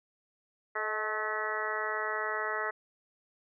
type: harmonic tone with a mistuned harmonic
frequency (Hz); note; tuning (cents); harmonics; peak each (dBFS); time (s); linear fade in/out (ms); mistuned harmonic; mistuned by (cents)
215.6; A3; -35; 2 / 3 / 4 / 5 / 6 / 7 / 8 / 9; -39 / -40 / -41 / -40 / -37 / -40 / -39 / -37; 0.75-2.71; 10; 3; -27
effects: none